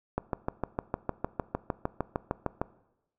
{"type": "click train", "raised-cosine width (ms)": 1, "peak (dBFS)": -14, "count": 17, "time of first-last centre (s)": [0.18, 2.615], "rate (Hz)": 6.57, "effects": ["noise-tail reverb RT60 0.9 s tail -19 dB re dry"]}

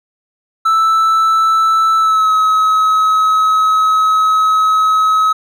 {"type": "tone with pitch glide", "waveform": "triangle", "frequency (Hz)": [1318.5, 1280.2], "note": ["E6", "D#6"], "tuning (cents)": [0, 49], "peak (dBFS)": -7, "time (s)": [0.65, 5.33], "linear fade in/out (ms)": 10, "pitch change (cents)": -51, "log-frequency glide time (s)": [1.98, 2.32], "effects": []}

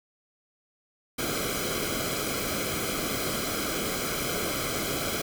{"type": "noise with comb filter", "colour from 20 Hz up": "pink", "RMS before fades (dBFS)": -30, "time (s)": [1.18, 5.22], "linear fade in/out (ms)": 10, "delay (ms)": 1.1, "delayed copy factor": -0.75, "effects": []}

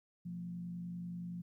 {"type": "tone with frequency modulation", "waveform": "sine", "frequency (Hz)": 175.2, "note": "F3", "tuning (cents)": 6, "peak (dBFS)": -40, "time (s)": [0.25, 1.42], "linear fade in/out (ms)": 10, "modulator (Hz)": 50.4, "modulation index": 0.46, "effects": ["13-bit"]}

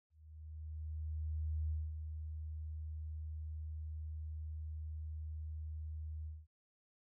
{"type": "tone with ADSR envelope", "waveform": "sine", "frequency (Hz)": 77.78, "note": "D#2", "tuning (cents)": 0, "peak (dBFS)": -34, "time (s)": [0.1, 6.47], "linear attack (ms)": 1600, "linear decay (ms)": 220, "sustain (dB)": -7, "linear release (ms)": 210, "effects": []}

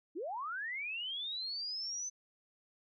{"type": "linear sweep", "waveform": "sine", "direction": "up", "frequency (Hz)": [279.2, 6150], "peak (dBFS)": -37, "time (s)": [0.15, 2.1], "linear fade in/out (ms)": 20, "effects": []}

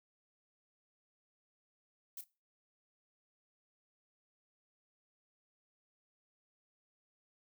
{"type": "noise with echo", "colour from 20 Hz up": "violet", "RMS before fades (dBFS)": -45, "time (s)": [2.17, 2.21], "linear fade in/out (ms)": 2, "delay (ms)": 31, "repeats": 1, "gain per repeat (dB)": -12, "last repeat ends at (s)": 2.241, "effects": ["noise-tail reverb RT60 0.3 s tail -20 dB re dry"]}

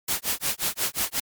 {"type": "noise with tremolo", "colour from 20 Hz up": "white", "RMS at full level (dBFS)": -24, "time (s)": [0.08, 1.2], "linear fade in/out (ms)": 5, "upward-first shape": "sine", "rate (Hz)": 5.6, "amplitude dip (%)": 100, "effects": ["MP3 96 kbps"]}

